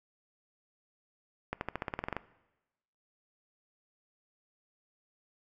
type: accelerating click train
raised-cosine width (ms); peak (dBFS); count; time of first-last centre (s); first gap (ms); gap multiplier
0.5; -18; 12; 1.53-2.166; 81; 0.93
effects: noise-tail reverb RT60 1.0 s tail -19 dB re dry